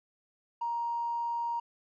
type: tone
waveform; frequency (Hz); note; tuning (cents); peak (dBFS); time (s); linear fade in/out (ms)
triangle; 939; A#5; +12; -26; 0.61-1.6; 10
effects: tanh soft clip ceiling -28 dBFS + resampled to 16000 Hz